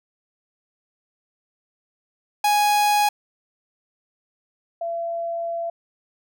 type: tone pair in turn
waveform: 45% pulse / sine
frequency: 830.6 / 675.9 Hz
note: G#5 / E5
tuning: 0 / +43 cents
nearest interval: major third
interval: 357 cents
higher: first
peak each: -16 / -24 dBFS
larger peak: first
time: 2.44-3.09 / 4.81-5.7 s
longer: second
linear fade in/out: 5 ms
effects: none